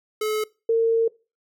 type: tone pair in turn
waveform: square / sine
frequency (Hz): 429.9 / 455.5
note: A4 / A#4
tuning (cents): -40 / -40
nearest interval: minor second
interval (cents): 100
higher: second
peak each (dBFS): -23 / -16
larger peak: second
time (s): 0.21-0.44 / 0.69-1.08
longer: second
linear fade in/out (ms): 5
effects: noise-tail reverb RT60 0.3 s tail -22 dB re dry